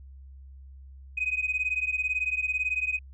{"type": "beating tone pair", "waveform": "sine", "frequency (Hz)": [2500, 2518], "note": ["D#7", "D#7"], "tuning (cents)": [8, 20], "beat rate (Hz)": 18, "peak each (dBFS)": -28, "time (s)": [1.17, 2.99], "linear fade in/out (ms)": 10, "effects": ["tanh soft clip ceiling -19 dBFS", "added 67 Hz sine -44 dBFS peak until 3.13 s"]}